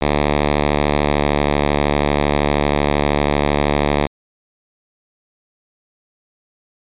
5% pulse tone with pitch glide, 73.42 to 72.79 Hz, D2 to D2, 0 to -15 cents, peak -3 dBFS, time 0.01-4.07 s, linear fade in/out 10 ms, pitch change -15 cents, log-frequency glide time 1.05-1.19 s, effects resampled to 8000 Hz

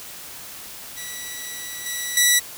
10% pulse tone with level steps, 1953 Hz, B6, 20 cents flat, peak -23 / -17 / -5 dBFS, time 0.96-2.4 s, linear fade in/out 20 ms, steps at 1.86 / 2.17 s, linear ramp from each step 2 ms, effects white hiss -38 dBFS RMS until 2.57 s

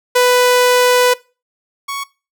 sawtooth tone pair in turn, 495.8 / 1113 Hz, B4 / C#6, +7 / +7 cents, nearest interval octave + major second, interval 1400 cents, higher second, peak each -5 / -17 dBFS, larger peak first, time 0.15-1.14 / 1.88-2.04 s, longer first, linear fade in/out 10 ms, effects noise-tail reverb RT60 0.3 s tail -21 dB re dry

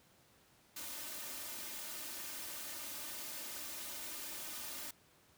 white noise with comb filter, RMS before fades -45 dBFS, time 0.76-4.91 s, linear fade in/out 5 ms, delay 3.3 ms, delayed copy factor +0.75, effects pink hiss -67 dBFS RMS until 5.37 s + high-pass 80 Hz 12 dB/octave

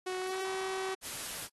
sawtooth tone with pitch glide, 370 to 380.6 Hz, F#4 to F#4, 0 to +49 cents, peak -30 dBFS, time 0.06-0.95 s, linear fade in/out 10 ms, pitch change +49 cents, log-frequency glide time 0.19-0.41 s
violet noise with exponential decay, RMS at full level -40 dBFS, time 0.27-0.36 s, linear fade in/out 1 ms, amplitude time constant 18 ms
white noise, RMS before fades -40 dBFS, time 1.01-1.49 s, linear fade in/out 50 ms
effects AAC 32 kbps

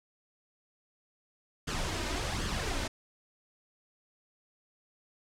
pink noise with flanger, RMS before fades -33 dBFS, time 1.67-2.88 s, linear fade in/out 10 ms, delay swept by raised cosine 0.62 to 3.32 ms, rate 1.3 Hz, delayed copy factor +0.55, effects low-pass 7000 Hz 12 dB/octave

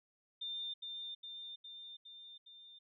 sine tone with echo, 3603 Hz, A7, 40 cents sharp, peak -39 dBFS, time 0.41-0.74 s, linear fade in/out 10 ms, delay 410 ms, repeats 5, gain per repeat -3 dB, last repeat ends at 2.79 s, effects none

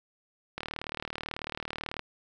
click train, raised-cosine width 0.3 ms, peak -18 dBFS, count 55, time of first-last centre 0.58-1.994 s, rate 38.2 Hz, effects none

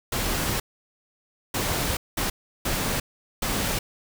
pink noise bursts at uneven times, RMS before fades -26 dBFS, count 5, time 0.12-0.6 / 1.54-1.97 / 2.17-2.3 / 2.65-3 / 3.42-3.79 s, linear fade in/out 5 ms, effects none

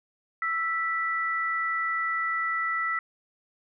sine tone pair together, 1325.6 / 1965 Hz, E6 / B6, +9 / -9 cents, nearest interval perfect fifth, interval 682 cents, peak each -28 dBFS, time 0.42-2.99 s, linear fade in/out 2 ms, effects none

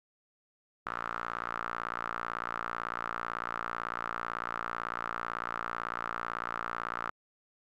sawtooth tone with band-pass filter, 58 Hz, A#1, 8 cents flat, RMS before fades -37 dBFS, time 0.86-7.1 s, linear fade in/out 0 ms, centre 1300 Hz, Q 5.1, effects Opus 48 kbps

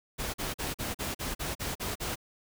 pink noise bursts, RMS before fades -34 dBFS, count 10, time 0.18-2.158 s, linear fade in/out 20 ms, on 160 ms, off 42 ms, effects none

